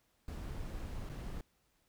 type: noise with dropouts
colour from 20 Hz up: brown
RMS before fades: -42 dBFS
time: 0.28-1.41 s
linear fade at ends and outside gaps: 2 ms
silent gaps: 1.092-1.096 s
effects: pink hiss -75 dBFS RMS until 1.88 s